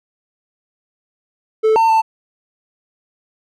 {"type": "tone with pitch steps", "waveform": "triangle", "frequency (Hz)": [437.9, 903, 889], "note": ["A4", "A5", "A5"], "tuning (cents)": [-8, 45, 18], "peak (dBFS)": -8, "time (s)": [1.63, 2.02], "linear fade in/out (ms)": 20, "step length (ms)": 130, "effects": []}